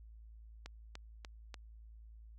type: click train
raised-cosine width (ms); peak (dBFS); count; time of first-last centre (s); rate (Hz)
0.2; -29; 4; 0.66-1.542; 3.4
effects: added 55 Hz sine -52 dBFS peak until 2.38 s